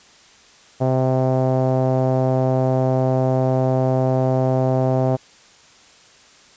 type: tone with low-pass filter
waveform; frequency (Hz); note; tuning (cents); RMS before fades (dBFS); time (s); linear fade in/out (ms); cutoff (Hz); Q
sawtooth; 130; C3; -11; -18; 0.8-5.17; 20; 680; 3.3
effects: white hiss -49 dBFS RMS until 6.56 s + resampled to 16000 Hz